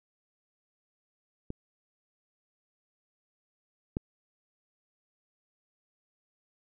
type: clicks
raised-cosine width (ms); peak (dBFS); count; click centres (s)
3; -23 / -17; 2; 1.504 / 3.969
effects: none